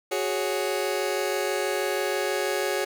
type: chord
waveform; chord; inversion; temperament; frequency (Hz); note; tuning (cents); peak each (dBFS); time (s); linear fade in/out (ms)
sawtooth; F# suspended second; none; just; 370 / 416.2 / 555; F#4 / G#4 / C#5; 0 / +4 / +2; -25; 0.11-2.85; 10
effects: none